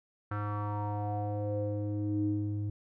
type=tone with low-pass filter sweep; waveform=square; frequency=103.83 Hz; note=G#2; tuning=in tune; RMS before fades=-33 dBFS; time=0.31-2.7 s; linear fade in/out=5 ms; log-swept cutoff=1400 to 220 Hz; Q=5.4; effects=none